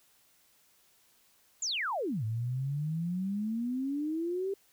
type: exponential two-way sweep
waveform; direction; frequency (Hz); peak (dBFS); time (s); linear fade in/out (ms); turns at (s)
sine; down then up; 7430 to 107.5 to 399.5; -30; 1.62-4.54; 5; 2.24
effects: white hiss -66 dBFS RMS until 4.72 s